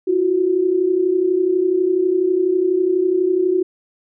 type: tone pair together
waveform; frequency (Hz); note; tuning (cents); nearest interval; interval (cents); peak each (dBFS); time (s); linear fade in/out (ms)
sine; 337.9 / 370; E4 / F#4; +43 / 0; major second; 157; -20 / -15; 0.07-3.63; 10
effects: none